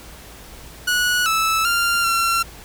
sawtooth tone with pitch steps, 1465 / 1311 / 1391 / 1362 Hz, F#6 / E6 / F6 / F6, -18 / -10 / -7 / -44 cents, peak -13 dBFS, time 0.87-2.43 s, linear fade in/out 10 ms, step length 390 ms, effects added 56 Hz sine -43 dBFS peak until 2.64 s + pink hiss -41 dBFS RMS until 2.64 s

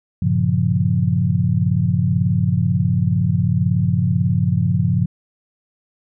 sine chord, G half-diminished seventh, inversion none, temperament equal, 98 / 116.54 / 138.59 / 174.61 Hz, G2 / Bb2 / Db3 / F3, 0 / 0 / 0 / 0 cents, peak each -20 / -21 / -20 / -19 dBFS, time 0.22-5.06 s, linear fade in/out 5 ms, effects none

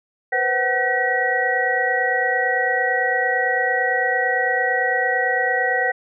sine tone cluster, 487.1 / 516 / 752 / 1524 / 1915 Hz, B4 / C5 / F#5 / G6 / A#6, -24 / -24 / +28 / -49 / +46 cents, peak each -27 / -26 / -23 / -27 / -20 dBFS, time 0.32-5.92 s, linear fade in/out 10 ms, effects none

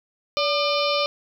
harmonic tone with a mistuned harmonic, 601 Hz, D5, 40 cents sharp, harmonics 1 / 2 / 4 / 5 / 6 / 7 / 8 / 9, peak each -23 / -26 / -29 / -30 / -31 / -31 / -32 / -33 dBFS, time 0.37-1.06 s, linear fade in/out 0 ms, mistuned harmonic 1, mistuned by -77 cents, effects 9-bit

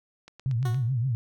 click train, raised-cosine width 0.2 ms, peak -29 dBFS, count 5, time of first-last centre 0.28-0.745 s, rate 8.6 Hz
sine tone with vibrato, 123.7 Hz, B2, 3 cents sharp, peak -23 dBFS, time 0.46-1.15 s, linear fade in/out 0 ms, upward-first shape triangle, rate 7 Hz, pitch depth 200 cents each way
15% pulse tone with exponential decay, 366.9 Hz, F#4, 15 cents flat, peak -26 dBFS, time 0.65-0.93 s, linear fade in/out 5 ms, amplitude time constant 59 ms
effects none

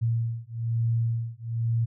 sine beating tone pair, 114.9 / 116 Hz, A#2 / A#2, -25 / -8 cents, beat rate 1.1 Hz, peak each -27 dBFS, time 0.01-1.86 s, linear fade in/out 20 ms, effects none

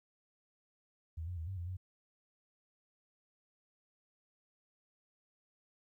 sine tone with pitch steps, 81 / 89.3 / 80.8 / 95.8 / 86.5 / 92.3 Hz, E2 / F2 / E2 / G2 / F2 / F#2, -30 / +39 / -34 / -39 / -16 / -4 cents, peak -38 dBFS, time 1.17-1.77 s, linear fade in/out 10 ms, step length 100 ms, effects 13-bit

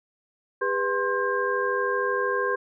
sine tone cluster, 402.6 / 495.5 / 1056 / 1601 Hz, G4 / B4 / C6 / G6, +46 / +6 / +16 / +36 cents, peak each -28 dBFS, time 0.61-2.56 s, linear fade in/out 10 ms, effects none

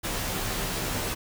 pink noise with comb filter, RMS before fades -30 dBFS, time 0.03-1.15 s, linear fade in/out 20 ms, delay 14 ms, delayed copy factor -0.8, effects none

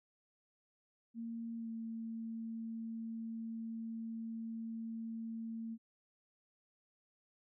sine tone with pitch glide, 230 to 226.3 Hz, A#3 to A3, -23 to +49 cents, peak -40 dBFS, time 1.14-5.78 s, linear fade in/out 50 ms, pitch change -28 cents, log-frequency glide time 1.57-1.69 s, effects none

